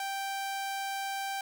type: tone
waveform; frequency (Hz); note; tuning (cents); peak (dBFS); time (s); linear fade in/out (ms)
sawtooth; 784; G5; 0; -29; 0-1.41; 2
effects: none